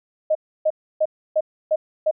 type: tone bursts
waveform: sine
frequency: 622.3 Hz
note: D#5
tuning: in tune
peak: -15 dBFS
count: 6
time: 0.3-2.112 s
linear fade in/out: 10 ms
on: 52 ms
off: 300 ms
effects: none